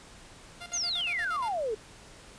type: tone with tremolo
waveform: 10% pulse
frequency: 698.5 Hz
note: F5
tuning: in tune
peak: -31 dBFS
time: 0.6-1.54 s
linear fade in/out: 20 ms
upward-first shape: square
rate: 8.5 Hz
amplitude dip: 80%
type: exponential sweep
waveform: sine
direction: down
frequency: 6770 to 411 Hz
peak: -28 dBFS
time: 0.73-1.75 s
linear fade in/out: 10 ms
effects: pink hiss -51 dBFS RMS until 2.38 s + resampled to 22050 Hz